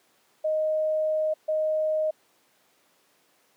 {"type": "tone bursts at uneven times", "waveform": "sine", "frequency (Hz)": 622.3, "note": "D#5", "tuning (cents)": 0, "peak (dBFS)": -22, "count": 2, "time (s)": [[0.44, 1.34], [1.48, 2.11]], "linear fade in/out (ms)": 10, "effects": ["pink hiss -64 dBFS RMS until 3.56 s", "high-pass 300 Hz 12 dB/octave"]}